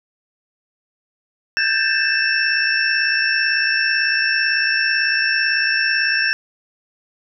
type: tone cluster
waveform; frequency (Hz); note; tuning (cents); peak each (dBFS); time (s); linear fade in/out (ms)
sine; 1561 / 1619 / 1768 / 2639 / 5440; G6 / G#6 / A6 / E7 / F8; -8 / -45 / +8 / +1 / -46; -22; 1.57-6.33; 0
effects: none